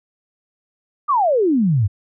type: exponential sweep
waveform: sine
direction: down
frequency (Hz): 1244.5 to 92.5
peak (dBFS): -13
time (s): 1.08-1.88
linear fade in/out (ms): 20
effects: none